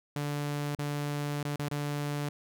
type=tone with dropouts; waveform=sawtooth; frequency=145.7 Hz; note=D3; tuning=13 cents flat; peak=-27 dBFS; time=0.16-2.29 s; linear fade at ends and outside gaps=2 ms; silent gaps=0.751-0.788 / 1.43-1.451 / 1.559-1.594 / 1.686-1.713 s; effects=none